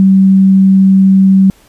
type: tone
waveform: sine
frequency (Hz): 192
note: G3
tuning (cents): -36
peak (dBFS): -3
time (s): 0-1.5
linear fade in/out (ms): 0
effects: pink hiss -46 dBFS RMS until 1.68 s + resampled to 32000 Hz